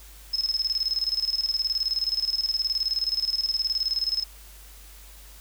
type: tone with tremolo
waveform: sine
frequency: 5180 Hz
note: E8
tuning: 31 cents flat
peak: -21 dBFS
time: 0.33-4.24 s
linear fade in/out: 10 ms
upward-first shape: square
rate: 19 Hz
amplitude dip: 75%
effects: added 50 Hz sine -46 dBFS peak until 5.4 s + white hiss -50 dBFS RMS until 5.4 s